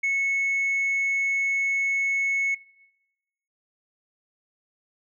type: tone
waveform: sine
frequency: 2200 Hz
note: C#7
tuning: 14 cents flat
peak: -19 dBFS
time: 0.03-2.55 s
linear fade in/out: 10 ms
effects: noise-tail reverb RT60 1.0 s tail -24 dB re dry + tanh soft clip ceiling -20 dBFS